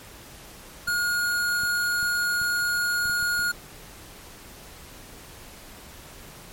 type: tone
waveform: square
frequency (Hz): 1434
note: F6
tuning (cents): +45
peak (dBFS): -23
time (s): 0.87-3.52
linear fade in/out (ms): 10
type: clicks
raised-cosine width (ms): 5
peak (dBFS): -29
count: 8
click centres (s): 0.885 / 1.635 / 2.029 / 2.416 / 3.056 / 3.097 / 3.227 / 3.393
effects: pink hiss -45 dBFS RMS until 6.52 s + MP3 64 kbps